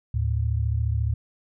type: tone pair together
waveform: sine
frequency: 75.72 / 110 Hz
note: D#2 / A2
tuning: -47 / 0 cents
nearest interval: tritone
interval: 647 cents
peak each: -24 dBFS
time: 0.14-1.14 s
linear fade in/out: 5 ms
effects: none